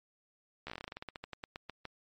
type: slowing click train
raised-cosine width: 0.3 ms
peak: -25 dBFS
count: 21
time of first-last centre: 0.67-1.853 s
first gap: 13 ms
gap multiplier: 1.14
effects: MP3 48 kbps